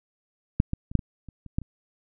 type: clicks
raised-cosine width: 5 ms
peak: -6 / -14 / -25 / -6 / -22 / -29 / -29 / -12 / -28 dBFS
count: 9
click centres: 0.601 / 0.734 / 0.915 / 0.953 / 0.992 / 1.287 / 1.463 / 1.585 / 1.617 s
effects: none